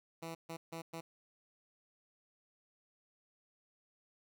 10% pulse tone bursts at uneven times, 164.7 Hz, E3, 1 cent flat, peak -34 dBFS, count 4, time 0.22-0.35 / 0.49-0.57 / 0.72-0.82 / 0.93-1.01 s, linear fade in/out 10 ms, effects none

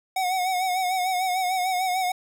square tone with vibrato, 740 Hz, F#5, in tune, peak -23 dBFS, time 0.16-2.12 s, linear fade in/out 5 ms, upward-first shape sine, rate 6.7 Hz, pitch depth 53 cents each way, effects 9-bit

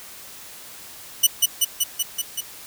10% pulse tone with echo, 2960 Hz, F#7, in tune, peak -3 dBFS, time 1.23-1.27 s, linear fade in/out 10 ms, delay 190 ms, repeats 6, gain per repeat -2 dB, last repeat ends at 2.41 s, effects white hiss -41 dBFS RMS until 2.66 s

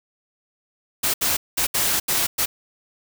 white noise bursts at uneven times, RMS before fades -21 dBFS, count 6, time 1.03-1.14 / 1.21-1.37 / 1.57-1.67 / 1.74-2 / 2.08-2.27 / 2.38-2.46 s, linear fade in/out 10 ms, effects none

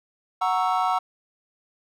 triangle chord, F# dominant seventh, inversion none, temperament equal, 740 / 932.3 / 1108.7 / 1318.5 Hz, F#5 / A#5 / C#6 / E6, 0 / 0 / 0 / 0 cents, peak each -22 / -25 / -26 / -25 dBFS, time 0.41-0.99 s, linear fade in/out 10 ms, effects none

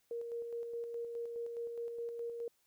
sine tone with tremolo, 468.8 Hz, A#4, 10 cents sharp, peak -37 dBFS, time 0.11-2.48 s, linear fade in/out 2 ms, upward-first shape square, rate 4.8 Hz, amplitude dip 35%, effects white hiss -75 dBFS RMS until 2.66 s

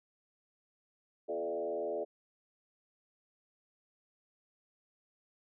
sine tone with frequency modulation, 512 Hz, C5, 38 cents flat, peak -33 dBFS, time 1.28-2.05 s, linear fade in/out 20 ms, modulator 80.1 Hz, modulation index 1.9, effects none

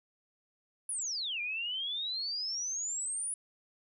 sine exponential two-way sweep, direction down then up, 10548 to 2372 to 9950 Hz, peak -33 dBFS, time 0.89-3.34 s, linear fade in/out 2 ms, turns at 1.41 s, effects none

